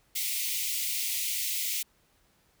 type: high-pass noise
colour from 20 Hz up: white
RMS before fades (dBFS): -31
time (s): 0.15-1.83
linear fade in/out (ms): 10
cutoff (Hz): 2000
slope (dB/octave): 96
effects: pink hiss -67 dBFS RMS until 2.6 s